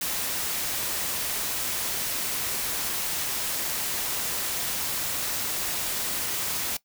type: noise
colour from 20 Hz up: white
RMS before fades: -29 dBFS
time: 0.01-6.77 s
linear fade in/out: 5 ms
effects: noise-tail reverb RT60 0.1 s tail -19 dB re dry